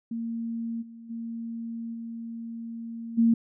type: tone with level steps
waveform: sine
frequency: 230 Hz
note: A#3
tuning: 23 cents flat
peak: -29 / -42 / -32 / -34 / -17 dBFS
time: 0.11-3.34 s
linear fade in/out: 5 ms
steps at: 0.81 / 1.09 / 1.93 / 3.17 s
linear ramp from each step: 20 ms
effects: none